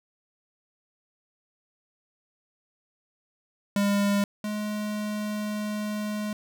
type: tone pair in turn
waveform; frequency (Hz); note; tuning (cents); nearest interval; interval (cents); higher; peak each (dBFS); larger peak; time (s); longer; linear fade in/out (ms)
square; 201.9 / 210.4; G#3 / G#3; -49 / +23; minor second; 72; second; -22 / -29; first; 3.76-4.24 / 4.44-6.33; second; 2
effects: none